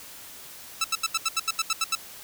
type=tone bursts; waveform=10% pulse; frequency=1318 Hz; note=E6; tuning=1 cent flat; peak=-14 dBFS; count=11; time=0.81-1.953 s; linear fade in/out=5 ms; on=33 ms; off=78 ms; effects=white hiss -44 dBFS RMS until 2.23 s